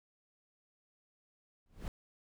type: noise with exponential growth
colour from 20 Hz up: brown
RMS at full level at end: -35 dBFS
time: 1.66-1.88 s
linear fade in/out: 1 ms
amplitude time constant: 46 ms
effects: none